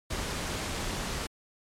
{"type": "noise", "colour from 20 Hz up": "pink", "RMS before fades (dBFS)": -33, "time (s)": [0.1, 1.27], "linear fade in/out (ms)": 10, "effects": ["low-pass 9000 Hz 12 dB/octave", "MP3 96 kbps"]}